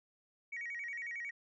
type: tone with vibrato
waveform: sine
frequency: 2062 Hz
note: C7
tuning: 26 cents flat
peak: -38 dBFS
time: 0.52-1.31 s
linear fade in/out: 10 ms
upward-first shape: square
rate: 11 Hz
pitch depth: 150 cents each way
effects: tanh soft clip ceiling -35 dBFS